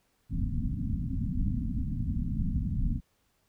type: low-pass noise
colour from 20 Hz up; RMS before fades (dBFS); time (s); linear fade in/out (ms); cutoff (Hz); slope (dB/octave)
pink; -30; 0.29-3.01; 50; 270; 96
effects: pink hiss -72 dBFS RMS until 3.48 s

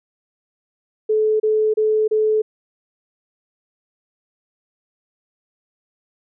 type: tone bursts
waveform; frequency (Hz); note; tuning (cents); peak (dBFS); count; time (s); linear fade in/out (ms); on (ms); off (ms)
sine; 432.1; A4; -31; -14; 4; 1.09-2.42; 10; 310; 30
effects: none

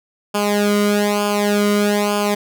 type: tone with flanger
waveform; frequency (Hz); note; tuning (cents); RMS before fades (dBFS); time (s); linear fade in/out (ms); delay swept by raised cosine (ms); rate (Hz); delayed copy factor
sawtooth; 206; G#3; -14; -17; 0.34-2.35; 10; 0.51 to 1.18; 1.1; -0.9
effects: none

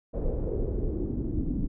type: noise with low-pass filter sweep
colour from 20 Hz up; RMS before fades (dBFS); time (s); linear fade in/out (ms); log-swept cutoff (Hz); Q
brown; -29; 0.13-1.68; 20; 540 to 260; 4
effects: none

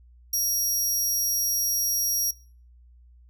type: tone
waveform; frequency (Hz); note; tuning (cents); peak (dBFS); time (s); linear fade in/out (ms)
25% pulse; 5660; F8; +22; -18; 0.33-2.31; 5
effects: noise-tail reverb RT60 0.4 s tail -20 dB re dry + added 60 Hz sine -50 dBFS peak until 3.29 s

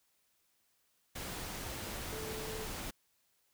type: tone in noise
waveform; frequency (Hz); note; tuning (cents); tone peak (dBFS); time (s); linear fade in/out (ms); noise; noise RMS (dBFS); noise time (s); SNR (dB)
sine; 437.7; A4; -9; -43; 2.12-2.65; 10; pink; -42; 1.15-2.91; -4
effects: white hiss -75 dBFS RMS until 3.53 s

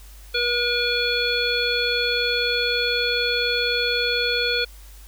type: harmonic tone with a mistuned harmonic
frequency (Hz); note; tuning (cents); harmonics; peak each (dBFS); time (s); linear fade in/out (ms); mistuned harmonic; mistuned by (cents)
481.6; B4; -44; 1 / 3 / 5 / 7 / 9; -26 / -26 / -26 / -26 / -26; 0.34-4.65; 10; 7; +20
effects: added 50 Hz sine -41 dBFS peak until 5.07 s + white hiss -50 dBFS RMS until 5.07 s

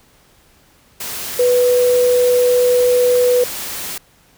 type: tone in noise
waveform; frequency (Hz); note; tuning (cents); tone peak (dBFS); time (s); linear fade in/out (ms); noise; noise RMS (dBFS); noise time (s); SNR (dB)
sine; 493.9; B4; 0; -10; 1.39-3.44; 5; white; -26; 1-3.98; +13
effects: pink hiss -52 dBFS RMS until 4.37 s

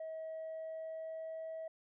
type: tone with pitch glide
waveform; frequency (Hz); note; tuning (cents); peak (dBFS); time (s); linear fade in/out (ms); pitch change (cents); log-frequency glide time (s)
sine; 640 to 644.8; D#5 to E5; +49 to -38; -39; 0-1.68; 5; +13; 0.24-1.49
effects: tanh soft clip ceiling -39 dBFS

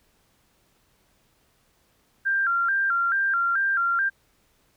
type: tone with vibrato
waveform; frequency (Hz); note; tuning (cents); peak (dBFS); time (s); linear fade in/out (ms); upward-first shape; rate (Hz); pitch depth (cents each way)
sine; 1480; F#6; 0; -20; 2.25-4.1; 20; square; 2.3; 120
effects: pink hiss -65 dBFS RMS until 4.76 s

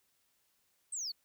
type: exponential sweep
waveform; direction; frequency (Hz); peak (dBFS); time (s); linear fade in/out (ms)
sine; down; 8610 to 4265; -34; 0.92-1.12; 10
effects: tanh soft clip ceiling -34 dBFS + white hiss -75 dBFS RMS until 1.24 s

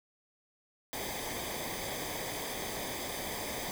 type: noise with comb filter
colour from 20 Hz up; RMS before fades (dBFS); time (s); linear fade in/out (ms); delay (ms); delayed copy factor
pink; -38; 0.93-3.71; 0; 0.72; -0.7
effects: none

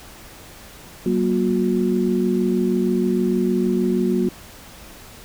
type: tone cluster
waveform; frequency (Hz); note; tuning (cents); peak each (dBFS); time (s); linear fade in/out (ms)
sine; 189.6 / 236 / 361; F#3 / A#3 / F#4; +43 / +22 / -43; -21; 1.06-4.29; 2
effects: pink hiss -42 dBFS RMS until 5.24 s

